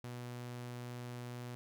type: tone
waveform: sawtooth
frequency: 122.1 Hz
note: B2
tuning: 19 cents flat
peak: -39 dBFS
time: 0.04-1.55 s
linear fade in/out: 0 ms
effects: none